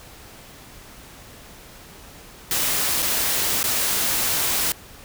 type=noise with dropouts; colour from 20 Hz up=white; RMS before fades=-22 dBFS; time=2.51-4.72 s; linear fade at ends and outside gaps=1 ms; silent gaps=3.022-3.026 / 3.63-3.64 s; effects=pink hiss -44 dBFS RMS until 5.04 s